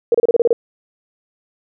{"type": "tone bursts", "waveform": "sine", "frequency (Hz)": 469.6, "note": "A#4", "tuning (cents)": 13, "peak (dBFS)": -9, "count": 8, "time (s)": [0.12, 0.53], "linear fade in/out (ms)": 2, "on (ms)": 25, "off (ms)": 30, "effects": []}